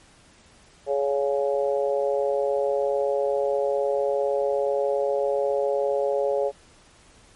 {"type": "harmonic tone", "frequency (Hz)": 140, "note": "C#3", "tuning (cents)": 18, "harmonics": [3, 4, 5, 6], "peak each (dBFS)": [-25, -23, -31, -35], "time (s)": [0.86, 6.52], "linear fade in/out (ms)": 50, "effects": ["pink hiss -54 dBFS RMS until 7.35 s", "MP3 48 kbps"]}